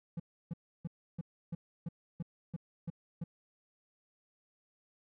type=tone bursts; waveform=triangle; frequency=167.8 Hz; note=E3; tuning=31 cents sharp; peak=-33 dBFS; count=10; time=0.17-3.24 s; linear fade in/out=5 ms; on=28 ms; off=310 ms; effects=none